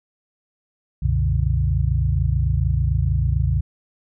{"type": "tone cluster", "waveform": "sine", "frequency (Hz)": [65, 91.8, 120.8, 145.1], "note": ["C2", "F#2", "B2", "D3"], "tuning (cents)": [-11, -13, -38, -21], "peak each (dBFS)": [-20, -22, -24, -24], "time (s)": [1.02, 3.61], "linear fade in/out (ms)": 10, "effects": []}